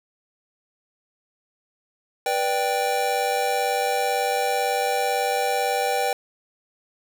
square chord, G major, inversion first, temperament just, 490 / 588 / 784 Hz, B4 / D5 / G5, -14 / +2 / 0 cents, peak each -27 / -29 / -24 dBFS, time 2.26-6.13 s, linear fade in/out 2 ms, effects 9-bit

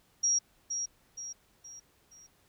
sine tone with echo, 5660 Hz, F8, 22 cents sharp, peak -24 dBFS, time 0.23-0.39 s, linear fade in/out 10 ms, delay 470 ms, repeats 4, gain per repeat -7 dB, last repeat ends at 2.27 s, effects pink hiss -67 dBFS RMS until 2.48 s

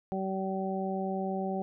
harmonic tone, 191.2 Hz, G3, 43 cents flat, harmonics 1 / 2 / 3 / 4, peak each -33 / -36 / -38 / -36 dBFS, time 0.12-1.62 s, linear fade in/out 0 ms, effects none

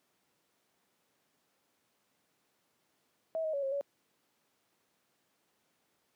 sine tone with pitch steps, 646 / 629 / 562 / 540 / 564 Hz, E5 / D#5 / C#5 / C#5 / C#5, -35 / +19 / +24 / -45 / +30 cents, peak -31 dBFS, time 3.35-3.81 s, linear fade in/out 0 ms, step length 92 ms, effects pink hiss -75 dBFS RMS until 6.15 s + high-pass 200 Hz 12 dB/octave

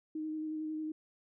sine tone with vibrato, 311.1 Hz, D#4, in tune, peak -35 dBFS, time 0.15-0.92 s, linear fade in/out 5 ms, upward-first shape square, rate 11 Hz, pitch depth 13 cents each way, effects none

